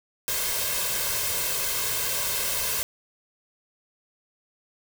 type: noise with comb filter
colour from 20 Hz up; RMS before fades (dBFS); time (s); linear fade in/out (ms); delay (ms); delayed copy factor
white; -27; 0.28-2.83; 0; 1.9; +0.7
effects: none